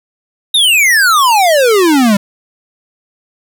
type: exponential sweep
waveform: square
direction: down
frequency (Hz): 3800 to 193.8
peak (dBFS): -7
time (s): 0.54-2.17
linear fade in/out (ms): 5
effects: none